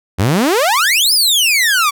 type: exponential two-way sweep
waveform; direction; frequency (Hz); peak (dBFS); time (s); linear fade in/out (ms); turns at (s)
sawtooth; up then down; 85 to 5280 to 1117; -7; 0.18-1.91; 20; 1.13
effects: none